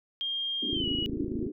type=tone with pitch glide; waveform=sine; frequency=3214 to 2913 Hz; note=G7 to F#7; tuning=+43 to -28 cents; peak=-29 dBFS; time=0.21-1.06 s; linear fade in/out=0 ms; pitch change=-171 cents; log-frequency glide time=0.73-0.87 s
type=band-pass noise; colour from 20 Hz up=white; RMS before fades=-34 dBFS; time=0.62-1.52 s; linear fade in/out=10 ms; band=230 to 360 Hz; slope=48 dB/octave
type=click train; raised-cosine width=5 ms; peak=-25 dBFS; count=21; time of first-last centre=0.73-1.465 s; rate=27.2 Hz
effects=none